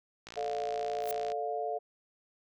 click train, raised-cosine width 0.2 ms, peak -27 dBFS, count 61, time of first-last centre 0.27-1.319 s, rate 57.2 Hz
sine chord, D minor, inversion second, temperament just, 440.5 / 587.3 / 704.8 Hz, A4 / D5 / F5, +2 / 0 / +16 cents, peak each -36 / -39 / -34 dBFS, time 0.36-1.79 s, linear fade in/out 20 ms
violet noise with exponential growth, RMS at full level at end -35 dBFS, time 1-1.11 s, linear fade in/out 1 ms, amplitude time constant 23 ms
effects none

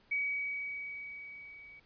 sine tone with level ramp, 2267 Hz, C#7, 38 cents sharp, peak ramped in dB -29 to -51 dBFS, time 0.11-1.8 s, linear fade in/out 10 ms, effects pink hiss -66 dBFS RMS until 1.85 s + resampled to 11025 Hz

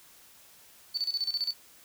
sine tone with tremolo, 4499 Hz, C#8, 25 cents sharp, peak -25 dBFS, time 0.94-1.54 s, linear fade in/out 20 ms, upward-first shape square, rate 15 Hz, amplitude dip 80%, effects tanh soft clip ceiling -22 dBFS + white hiss -56 dBFS RMS until 1.84 s

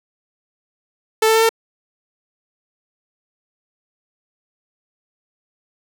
sawtooth tone with pitch steps, 440 / 444.1 / 448.2 / 452.4 Hz, A4 / A4 / A4 / A4, 0 / +16 / +32 / +48 cents, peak -8 dBFS, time 1.22-1.492 s, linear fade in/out 5 ms, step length 68 ms, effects none

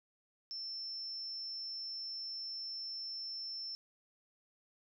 sine tone, 5350 Hz, E8, 25 cents sharp, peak -40 dBFS, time 0.51-3.75 s, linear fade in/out 0 ms, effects none

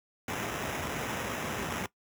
pink noise with sample-and-hold, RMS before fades -34 dBFS, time 0.28-1.86 s, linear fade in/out 2 ms, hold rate 4410 Hz, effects noise-tail reverb RT60 0.1 s tail -19 dB re dry + high-pass 100 Hz 12 dB/octave

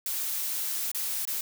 blue noise with dropouts, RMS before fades -31 dBFS, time 0.06-1.41 s, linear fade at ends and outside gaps 2 ms, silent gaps 0.916-0.947 / 1.253-1.274 s, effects none

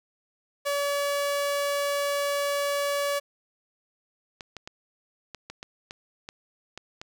sawtooth tone, 570 Hz, C#5, 48 cents sharp, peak -21 dBFS, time 0.65-3.2 s, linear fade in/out 20 ms
clicks, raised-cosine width 0.2 ms, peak -21 dBFS, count 10, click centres 4.408 / 4.567 / 4.675 / 5.347 / 5.5 / 5.629 / 5.909 / 6.289 / 6.776 / 7.015 s
effects none

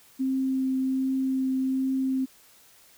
sine tone with vibrato, 263.4 Hz, C4, 12 cents sharp, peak -23 dBFS, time 0.19-2.26 s, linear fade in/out 20 ms, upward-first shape triangle, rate 1.3 Hz, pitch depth 10 cents each way, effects white hiss -56 dBFS RMS until 2.97 s

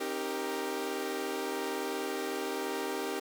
sawtooth chord, C minor seventh, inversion none, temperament equal with one note detuned, 268.4 / 311.1 / 392 / 466.2 Hz, C4 / Eb4 / G4 / Bb4, +44 / 0 / 0 / 0 cents, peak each -37 / -36 / -32 / -35 dBFS, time 0-3.2 s, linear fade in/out 10 ms, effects 9-bit

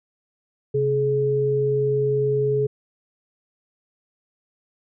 sine tone pair together, 133.48 / 423.1 Hz, C3 / G#4, +35 / +32 cents, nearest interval octave + minor sixth, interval 1997 cents, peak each -24 / -19 dBFS, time 0.74-2.67 s, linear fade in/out 10 ms, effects none

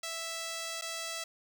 5% pulse tone with dropouts, 659.3 Hz, E5, in tune, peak -25 dBFS, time 0.03-1.24 s, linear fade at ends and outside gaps 5 ms, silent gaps 0.813-0.82 s, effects none

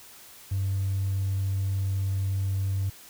triangle tone, 96.8 Hz, G2, 21 cents flat, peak -21 dBFS, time 0.51-2.9 s, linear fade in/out 10 ms, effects tanh soft clip ceiling -21 dBFS + white hiss -49 dBFS RMS until 3.09 s

